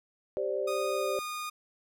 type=chord; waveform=sine; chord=G suspended fourth; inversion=none; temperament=just; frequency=392 / 522.7 / 588 Hz; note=G4 / C5 / D5; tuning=0 / -2 / +2 cents; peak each=-33 dBFS; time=0.37-1.19 s; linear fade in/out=0 ms
type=tone with pitch glide; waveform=sawtooth; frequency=1236 to 1225.3 Hz; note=D#6 to D#6; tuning=-12 to -27 cents; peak=-31 dBFS; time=0.67-1.5 s; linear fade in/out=10 ms; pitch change=-15 cents; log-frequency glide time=0.88-1.16 s
effects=none